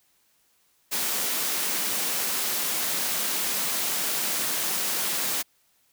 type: high-pass noise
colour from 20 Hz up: white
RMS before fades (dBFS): -27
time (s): 0.91-5.43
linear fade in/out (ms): 20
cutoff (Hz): 150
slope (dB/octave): 48
effects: white hiss -66 dBFS RMS until 5.92 s